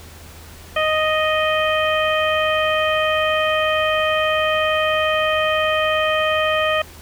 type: harmonic tone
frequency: 622.3 Hz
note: D#5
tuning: in tune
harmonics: 1 / 2 / 3 / 4 / 5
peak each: -19 / -22 / -24 / -25 / -26 dBFS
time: 0.76-6.82 s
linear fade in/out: 5 ms
effects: added 80 Hz sine -41 dBFS peak until 7.01 s + pink hiss -42 dBFS RMS until 7.01 s